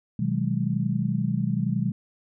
sine chord, G# minor seventh, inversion first, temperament just, 124.59 / 155.74 / 186.89 / 207.7 Hz, B2 / D#3 / F#3 / G#3, +16 / +2 / +18 / 0 cents, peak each -28 dBFS, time 0.19-1.92 s, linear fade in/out 5 ms, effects none

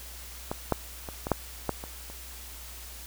clicks, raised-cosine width 1 ms, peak -16 / -9 / -23 / -18 / -8 / -12 / -24 / -30 dBFS, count 8, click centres 0.515 / 0.723 / 1.088 / 1.269 / 1.317 / 1.693 / 1.839 / 2.1 s, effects added 60 Hz sine -45 dBFS peak until 3.06 s + white hiss -45 dBFS RMS until 3.06 s

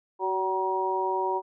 harmonic tone with a mistuned harmonic, 190 Hz, F#3, 46 cents sharp, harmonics 2 / 3 / 4 / 5, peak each -29 / -36 / -33 / -27 dBFS, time 0.19-1.42 s, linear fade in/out 50 ms, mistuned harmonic 2, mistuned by -21 cents, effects none

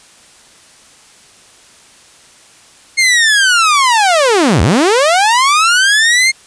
sawtooth linear two-way sweep, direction down then up, 2152 to 68.3 to 2152 Hz, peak -4 dBFS, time 2.97-6.32 s, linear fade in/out 20 ms, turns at 4.62 s, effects white hiss -43 dBFS RMS until 6.46 s + resampled to 22050 Hz

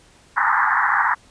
pink band-pass noise, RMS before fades -18 dBFS, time 0.36-1.15 s, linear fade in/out 20 ms, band 830 to 1900 Hz, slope 96 dB/octave, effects pink hiss -52 dBFS RMS until 1.3 s + resampled to 22050 Hz

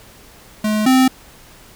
square tone pair in turn, 213.4 / 259.7 Hz, G#3 / C4, +47 / -13 cents, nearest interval minor third, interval 340 cents, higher second, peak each -16 / -10 dBFS, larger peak second, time 0.64-0.86 / 0.86-1.08 s, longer neither, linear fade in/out 5 ms, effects pink hiss -44 dBFS RMS until 1.75 s

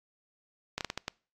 slowing click train, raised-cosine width 0.2 ms, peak -15 dBFS, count 6, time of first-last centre 0.78-1.081 s, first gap 28 ms, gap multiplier 1.39, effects noise-tail reverb RT60 0.4 s tail -26 dB re dry + AAC 48 kbps

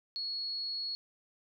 sine tone, 4344 Hz, C#8, 36 cents flat, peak -34 dBFS, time 0.16-0.95 s, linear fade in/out 0 ms, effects none

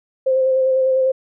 sine tone with vibrato, 523.3 Hz, C5, in tune, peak -13 dBFS, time 0.26-1.12 s, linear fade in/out 10 ms, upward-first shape square, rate 10 Hz, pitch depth 14 cents each way, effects none

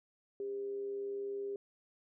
sine tone with amplitude modulation, 400.9 Hz, G4, 39 cents sharp, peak -35 dBFS, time 0.4-1.56 s, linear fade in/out 2 ms, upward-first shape sine, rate 121 Hz, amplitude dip 30%, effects none

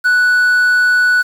triangle tone with quantisation, 1480 Hz, F#6, in tune, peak -7 dBFS, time 0.04-1.23 s, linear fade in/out 20 ms, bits 6, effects none

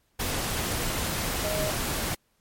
sine tone in noise, 622.3 Hz, D#5, in tune, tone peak -29 dBFS, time 1.44-1.71 s, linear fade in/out 10 ms, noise pink, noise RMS -29 dBFS, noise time 0.19-2.15 s, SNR -3 dB, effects pink hiss -70 dBFS RMS until 2.4 s + MP3 64 kbps

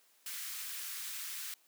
white high-pass noise, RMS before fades -42 dBFS, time 0.26-1.54 s, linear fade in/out 2 ms, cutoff 1300 Hz, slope 24 dB/octave, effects white hiss -68 dBFS RMS until 1.67 s + high-pass 300 Hz 12 dB/octave

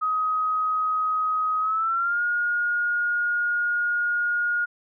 sine tone with pitch glide, 1261 to 1431.9 Hz, D#6 to F6, +23 to +43 cents, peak -21 dBFS, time 0.01-4.66 s, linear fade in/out 20 ms, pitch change +220 cents, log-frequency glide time 1.6-2.22 s, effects none

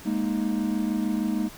triangle chord, Ab suspended second, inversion none, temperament equal with one note detuned, 207.7 / 234.2 / 311.1 Hz, Ab3 / Bb3 / Eb4, 0 / +8 / 0 cents, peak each -25 / -26 / -27 dBFS, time 0.05-1.49 s, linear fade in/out 20 ms, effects pink hiss -45 dBFS RMS until 1.57 s

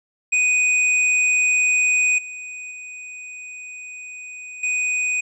square tone with level steps, 2489 Hz, D#7, in tune, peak -16 / -32 / -34 / -20 dBFS, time 0.32-5.21 s, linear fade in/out 10 ms, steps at 2.18 / 2.71 / 4.63 s, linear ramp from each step 5 ms, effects resampled to 22050 Hz

